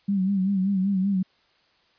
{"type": "tone with vibrato", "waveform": "sine", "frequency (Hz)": 193.3, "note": "G3", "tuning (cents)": -24, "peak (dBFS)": -20, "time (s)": [0.08, 1.23], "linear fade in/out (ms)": 10, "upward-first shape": "sine", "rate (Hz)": 5.2, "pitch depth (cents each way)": 74, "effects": ["white hiss -63 dBFS RMS until 1.98 s", "resampled to 11025 Hz"]}